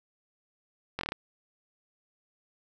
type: slowing click train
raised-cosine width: 0.3 ms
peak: -16 dBFS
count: 6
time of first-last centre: 0.99-1.121 s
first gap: 21 ms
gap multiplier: 1.11
effects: none